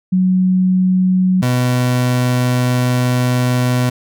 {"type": "tone pair in turn", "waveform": ["sine", "30% pulse"], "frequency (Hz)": [185, 124.8], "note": ["F#3", "B2"], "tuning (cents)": [0, 19], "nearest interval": "perfect fifth", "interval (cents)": 681, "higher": "first", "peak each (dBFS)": -10, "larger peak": "neither", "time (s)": [[0.12, 1.42], [1.42, 3.9]], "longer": "second", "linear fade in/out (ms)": 10, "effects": []}